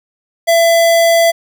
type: tone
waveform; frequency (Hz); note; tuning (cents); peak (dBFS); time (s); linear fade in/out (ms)
square; 670; E5; +28; -8; 0.47-1.32; 20
effects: none